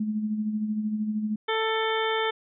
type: tone with tremolo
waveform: sine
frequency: 213.8 Hz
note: A3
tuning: 49 cents flat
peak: -23 dBFS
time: 0-1.36 s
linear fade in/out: 5 ms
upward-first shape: sine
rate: 13 Hz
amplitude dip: 50%
type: harmonic tone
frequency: 442.9 Hz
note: A4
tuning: 11 cents sharp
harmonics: 1 / 2 / 3 / 4 / 5 / 7 / 8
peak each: -27 / -30 / -32 / -33 / -34 / -35 / -36 dBFS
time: 1.48-2.31 s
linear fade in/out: 10 ms
effects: none